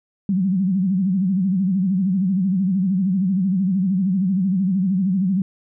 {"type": "tone with vibrato", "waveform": "sine", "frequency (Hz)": 188.7, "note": "F#3", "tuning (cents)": 34, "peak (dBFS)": -16, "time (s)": [0.29, 5.42], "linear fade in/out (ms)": 2, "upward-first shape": "sine", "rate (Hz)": 13, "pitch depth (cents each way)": 120, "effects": []}